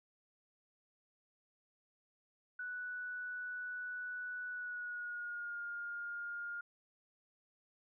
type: tone with pitch glide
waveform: sine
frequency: 1480 to 1414.8 Hz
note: F#6 to F6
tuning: 0 to +22 cents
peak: -40 dBFS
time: 2.59-6.61 s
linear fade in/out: 5 ms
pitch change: -78 cents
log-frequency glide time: 4.49-5.61 s
effects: none